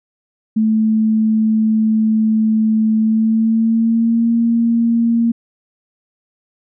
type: tone with pitch glide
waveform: sine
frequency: 218.9 to 231.9 Hz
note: A3 to A#3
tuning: -9 to -9 cents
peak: -11 dBFS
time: 0.56-5.32 s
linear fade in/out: 10 ms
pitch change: +100 cents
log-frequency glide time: 2.97-4.32 s
effects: none